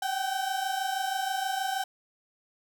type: tone pair together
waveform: 35% pulse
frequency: 760 / 786.3 Hz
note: F#5 / G5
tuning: +46 / +5 cents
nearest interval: minor second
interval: 59 cents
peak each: -29 / -30 dBFS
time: 0.02-1.84 s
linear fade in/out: 5 ms
effects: none